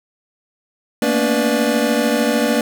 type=tone cluster; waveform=square; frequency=225.4 / 238.8 / 285.9 / 489.9 / 590 Hz; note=A3 / A#3 / D4 / B4 / D5; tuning=+42 / +42 / -46 / -14 / +8 cents; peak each=-22 dBFS; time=1.02-2.61 s; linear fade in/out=2 ms; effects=none